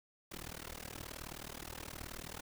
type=noise with amplitude modulation; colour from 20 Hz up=pink; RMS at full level=-43 dBFS; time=0.31-2.41 s; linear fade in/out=10 ms; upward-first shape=sine; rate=38.9 Hz; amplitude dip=100%; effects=none